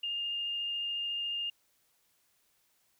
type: tone with vibrato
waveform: sine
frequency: 2819 Hz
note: F7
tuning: 16 cents sharp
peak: -32 dBFS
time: 0.03-1.5 s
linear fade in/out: 5 ms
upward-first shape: triangle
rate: 14 Hz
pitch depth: 10 cents each way
effects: white hiss -72 dBFS RMS until 2.99 s